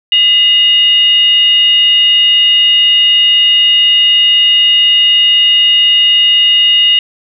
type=tone with frequency modulation; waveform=sine; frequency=2861 Hz; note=F7; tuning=41 cents sharp; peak=-5 dBFS; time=0.12-6.99 s; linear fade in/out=2 ms; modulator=836 Hz; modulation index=0.31; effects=none